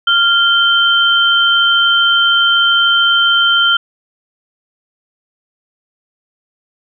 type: tone pair together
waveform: sine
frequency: 1396.9 / 3116 Hz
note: F6 / G7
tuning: 0 / -11 cents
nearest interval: octave + major second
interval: 1389 cents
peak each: -11 dBFS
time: 0.07-3.77 s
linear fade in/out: 5 ms
effects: none